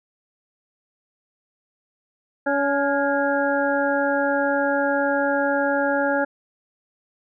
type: harmonic tone with a mistuned harmonic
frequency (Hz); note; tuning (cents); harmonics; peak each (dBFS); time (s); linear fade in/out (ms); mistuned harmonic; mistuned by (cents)
281.8; C#4; +29; 1 / 2 / 3 / 5 / 6; -25 / -22 / -26 / -27 / -27; 2.46-6.25; 10; 6; -43
effects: none